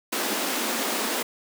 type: high-pass noise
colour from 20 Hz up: pink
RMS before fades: -27 dBFS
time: 0.12-1.23 s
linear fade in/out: 10 ms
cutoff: 210 Hz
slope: 96 dB/octave
effects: none